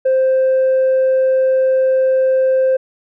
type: tone with tanh clipping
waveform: triangle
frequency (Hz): 523.3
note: C5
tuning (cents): 0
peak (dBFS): -11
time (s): 0.05-2.77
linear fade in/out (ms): 10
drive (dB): 6
effects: none